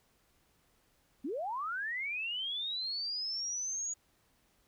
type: linear sweep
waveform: sine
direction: up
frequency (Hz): 233.1 to 6820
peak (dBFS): -34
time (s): 1.24-3.94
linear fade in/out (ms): 10
effects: pink hiss -71 dBFS RMS until 4.67 s